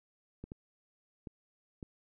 clicks, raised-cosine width 3 ms, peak -30 dBFS, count 4, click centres 0.44 / 0.519 / 1.272 / 1.828 s, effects none

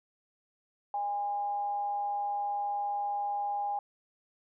sine tone with amplitude modulation, 815 Hz, G#5, 33 cents flat, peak -28 dBFS, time 0.94-3.79 s, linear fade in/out 2 ms, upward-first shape sine, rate 211 Hz, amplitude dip 35%, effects none

